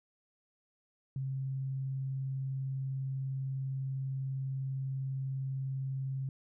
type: tone with vibrato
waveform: sine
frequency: 133.8 Hz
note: C3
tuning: 39 cents sharp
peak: -33 dBFS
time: 1.16-6.29 s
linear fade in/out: 2 ms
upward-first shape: sine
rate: 20 Hz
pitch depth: 31 cents each way
effects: none